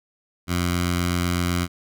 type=tone with notch filter; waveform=10% pulse; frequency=87.9 Hz; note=F2; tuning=12 cents sharp; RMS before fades=-23 dBFS; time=0.47-1.68 s; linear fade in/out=50 ms; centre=480 Hz; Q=0.75; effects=none